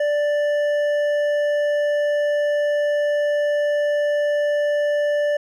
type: tone with hard clipping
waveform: sine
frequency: 587.3 Hz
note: D5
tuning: in tune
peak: -19 dBFS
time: 0-5.37 s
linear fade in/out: 5 ms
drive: 7 dB
effects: none